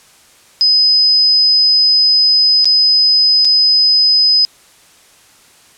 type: tone with dropouts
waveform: sine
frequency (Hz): 5030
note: D#8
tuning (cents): +18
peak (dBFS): -7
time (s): 0.61-4.45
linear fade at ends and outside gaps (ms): 0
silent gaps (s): 2.645-2.655 / 3.448-3.452
effects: white hiss -46 dBFS RMS until 5.77 s + low-pass 10000 Hz 12 dB/octave